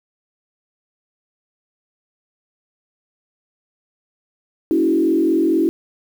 sine tone with frequency modulation, 327.5 Hz, E4, 11 cents flat, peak -13 dBFS, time 4.71-5.69 s, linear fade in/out 0 ms, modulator 44.4 Hz, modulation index 1.1, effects 7-bit

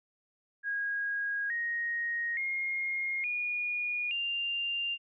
sine tone with pitch steps, 1640 / 1873 / 2139 / 2443 / 2790 Hz, G#6 / A#6 / C7 / D#7 / F7, -22 / +8 / +38 / -32 / -2 cents, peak -30 dBFS, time 0.63-4.98 s, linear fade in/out 50 ms, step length 870 ms, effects none

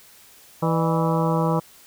harmonic tone with a mistuned harmonic, 163.7 Hz, E3, 12 cents flat, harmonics 1 / 2 / 3 / 4 / 5 / 6 / 7 / 8, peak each -21 / -28 / -26 / -29 / -30 / -28 / -31 / -35 dBFS, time 0.62-1.6 s, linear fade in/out 10 ms, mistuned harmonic 4, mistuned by -130 cents, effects white hiss -50 dBFS RMS until 1.86 s

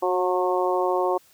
harmonic tone with a mistuned harmonic, 181.3 Hz, F#3, 35 cents flat, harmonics 2 / 3 / 4 / 5 / 6, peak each -24 / -26 / -27 / -28 / -29 dBFS, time 0.02-1.18 s, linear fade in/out 10 ms, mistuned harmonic 2, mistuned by +16 cents, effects white hiss -57 dBFS RMS until 1.33 s

